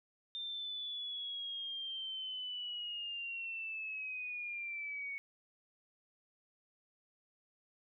sine linear sweep, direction down, 3604 to 2217 Hz, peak -39 dBFS, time 0.35-5.18 s, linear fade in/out 0 ms, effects none

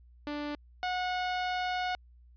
sawtooth tone pair in turn, 293.7 / 729.5 Hz, D4 / F#5, 0 / -25 cents, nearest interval octave + major third, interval 1575 cents, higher second, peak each -30 / -26 dBFS, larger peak second, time 0.27-0.55 / 0.83-1.95 s, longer second, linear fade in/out 0 ms, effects added 60 Hz sine -54 dBFS peak until 2.36 s + resampled to 11025 Hz

